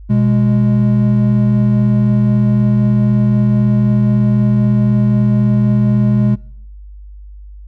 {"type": "tone pair together", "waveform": "triangle", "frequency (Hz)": [123.02, 206.9], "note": ["B2", "G#3"], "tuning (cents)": [-6, -6], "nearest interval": "major sixth", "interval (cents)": 900, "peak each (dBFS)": -10, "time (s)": [0.09, 6.36], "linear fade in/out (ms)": 20, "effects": ["noise-tail reverb RT60 0.7 s tail -24 dB re dry", "added 50 Hz sine -31 dBFS peak until 7.67 s"]}